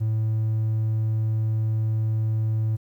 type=tone; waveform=triangle; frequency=110 Hz; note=A2; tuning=in tune; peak=-18 dBFS; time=0-2.77 s; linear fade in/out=20 ms; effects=tanh soft clip ceiling -15 dBFS + 10-bit